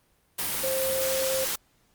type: tone in noise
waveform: sine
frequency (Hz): 528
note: C5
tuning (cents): +16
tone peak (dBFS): -26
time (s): 0.63-1.45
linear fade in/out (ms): 10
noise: white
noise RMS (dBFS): -29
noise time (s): 0.38-1.56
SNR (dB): 0
effects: pink hiss -66 dBFS RMS until 1.94 s + Opus 32 kbps